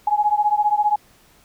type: beating tone pair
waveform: sine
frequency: 830.6 / 845.6 Hz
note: G#5 / G#5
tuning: 0 / +31 cents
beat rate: 15 Hz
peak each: -18 / -19 dBFS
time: 0.07-0.96 s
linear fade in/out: 5 ms
effects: pink hiss -54 dBFS RMS until 1.44 s